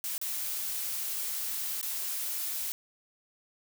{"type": "noise with dropouts", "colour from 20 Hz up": "blue", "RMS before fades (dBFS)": -34, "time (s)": [0.04, 2.72], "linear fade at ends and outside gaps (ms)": 0, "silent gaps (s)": [[0.179, 0.214], [1.813, 1.829]], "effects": []}